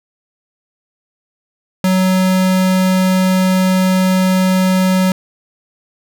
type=tone; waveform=square; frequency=186.4 Hz; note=F#3; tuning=13 cents sharp; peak=-11 dBFS; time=1.84-5.12 s; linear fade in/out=2 ms; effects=none